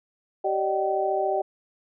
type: tone cluster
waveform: sine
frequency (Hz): 386.1 / 578 / 612 / 768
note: G4 / D5 / D#5 / G5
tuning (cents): -26 / -28 / -29 / -36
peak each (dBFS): -27 / -33 / -27 / -26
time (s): 0.44-1.42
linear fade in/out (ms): 10
effects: none